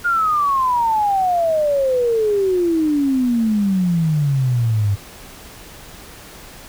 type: exponential sweep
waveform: sine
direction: down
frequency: 1434 to 98 Hz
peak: -14 dBFS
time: 0.04-4.96 s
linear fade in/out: 20 ms
effects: pink hiss -39 dBFS RMS until 6.68 s